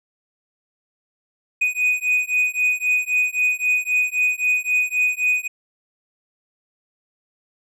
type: beating tone pair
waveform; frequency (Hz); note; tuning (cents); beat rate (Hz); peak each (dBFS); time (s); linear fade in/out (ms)
triangle; 2487 / 2490.8; D#7 / D#7; -1 / +1; 3.8; -19; 1.61-5.48; 10
effects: none